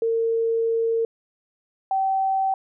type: tone pair in turn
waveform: sine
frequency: 455.9 / 770.7 Hz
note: A#4 / G5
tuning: -39 / -30 cents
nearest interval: major sixth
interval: 909 cents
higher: second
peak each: -19 dBFS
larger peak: neither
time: 0.02-1.05 / 1.91-2.54 s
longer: first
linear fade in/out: 2 ms
effects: none